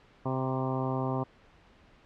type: harmonic tone with a mistuned harmonic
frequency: 130.81 Hz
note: C3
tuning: in tune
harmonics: 1 / 2 / 3 / 4 / 5 / 6 / 7 / 8 / 9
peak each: -32 / -34 / -37 / -39 / -39 / -39 / -40 / -40 / -44 dBFS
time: 0.25-1.24 s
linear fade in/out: 10 ms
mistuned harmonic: 7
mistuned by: +34 cents
effects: pink hiss -59 dBFS RMS until 2.05 s + low-pass 3000 Hz 12 dB/octave